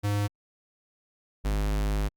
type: tone pair in turn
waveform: square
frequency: 102.5 / 51.25 Hz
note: G#2 / G#1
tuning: -22 / -22 cents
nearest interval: octave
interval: 1200 cents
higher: first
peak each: -25 dBFS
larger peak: neither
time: 0.03-0.28 / 1.44-2.09 s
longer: second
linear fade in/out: 20 ms
effects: Opus 48 kbps